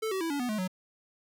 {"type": "tone with pitch steps", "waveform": "square", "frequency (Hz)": [440, 380.8, 329.6, 285.3, 246.9, 213.7, 185], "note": ["A4", "F#4", "E4", "C#4", "B3", "G#3", "F#3"], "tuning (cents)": [0, 50, 0, 50, 0, 50, 0], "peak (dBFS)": -30, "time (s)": [0.02, 0.678], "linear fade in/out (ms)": 10, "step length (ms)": 94, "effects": []}